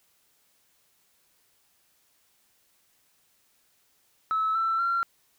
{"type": "tone with pitch steps", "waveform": "sine", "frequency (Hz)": [1300, 1335, 1371], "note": ["E6", "E6", "F6"], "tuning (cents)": [-24, 22, -32], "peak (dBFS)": -22, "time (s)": [4.31, 5.03], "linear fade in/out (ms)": 0, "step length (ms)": 240, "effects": ["tanh soft clip ceiling -19 dBFS", "white hiss -67 dBFS RMS until 5.38 s"]}